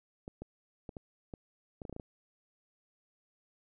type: clicks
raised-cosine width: 2 ms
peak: -29 dBFS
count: 11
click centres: 0.279 / 0.42 / 0.892 / 0.968 / 1.338 / 1.818 / 1.852 / 1.896 / 1.927 / 1.964 / 1.998 s
effects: none